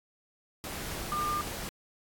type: tone in noise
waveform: sine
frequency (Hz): 1200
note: D6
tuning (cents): +37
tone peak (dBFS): -29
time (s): 1.12-1.41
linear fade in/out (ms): 0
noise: pink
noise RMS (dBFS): -38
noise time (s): 0.64-1.69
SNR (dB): +6
effects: AAC 64 kbps